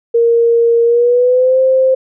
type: tone with pitch glide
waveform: sine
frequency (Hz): 466.2 to 523.3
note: A#4 to C5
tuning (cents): 0 to 0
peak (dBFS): -7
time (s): 0.14-1.95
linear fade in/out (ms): 10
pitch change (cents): +200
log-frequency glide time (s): 0.84-1.6
effects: none